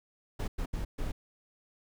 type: noise bursts at uneven times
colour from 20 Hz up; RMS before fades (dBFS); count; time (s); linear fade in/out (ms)
brown; -33; 4; 0.39-0.48 / 0.58-0.66 / 0.73-0.85 / 0.98-1.12; 10
effects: none